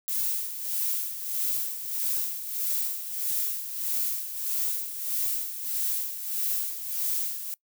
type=noise with tremolo; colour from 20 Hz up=violet; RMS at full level=-27 dBFS; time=0.08-7.54 s; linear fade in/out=0 ms; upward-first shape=sine; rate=1.6 Hz; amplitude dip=65%; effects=noise-tail reverb RT60 0.1 s tail -23 dB re dry